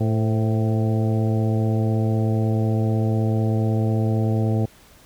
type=harmonic tone with a mistuned harmonic; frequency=110.5 Hz; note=A2; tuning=8 cents sharp; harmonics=1 / 2 / 3 / 4 / 5 / 6 / 7; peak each=-19 / -25 / -29 / -31 / -33 / -35 / -36 dBFS; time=0-4.66 s; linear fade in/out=10 ms; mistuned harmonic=5; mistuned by=-64 cents; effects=pink hiss -51 dBFS RMS until 5.05 s